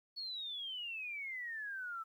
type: exponential sweep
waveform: sine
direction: down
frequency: 4435 to 1304 Hz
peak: -40 dBFS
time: 0.16-2.04 s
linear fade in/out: 20 ms
effects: 12-bit